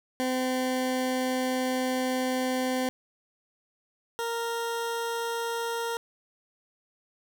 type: tone pair in turn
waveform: 20% pulse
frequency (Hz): 256.5 / 464.6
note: C4 / A#4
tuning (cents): -34 / -6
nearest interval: minor seventh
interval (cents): 1028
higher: second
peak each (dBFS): -21 / -24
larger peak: first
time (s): 0.2-2.89 / 4.19-5.97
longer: first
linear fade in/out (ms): 0
effects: none